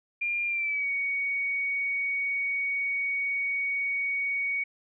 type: tone with pitch glide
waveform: sine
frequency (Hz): 2400 to 2239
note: D7 to C#7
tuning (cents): +37 to +17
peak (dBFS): -26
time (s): 0.21-4.64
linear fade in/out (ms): 10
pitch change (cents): -120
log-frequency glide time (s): 0.47-0.89
effects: none